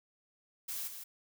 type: noise with echo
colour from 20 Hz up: blue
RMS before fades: -39 dBFS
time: 0.68-0.88 s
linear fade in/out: 10 ms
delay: 160 ms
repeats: 1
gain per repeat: -7 dB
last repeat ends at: 1.04 s
effects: none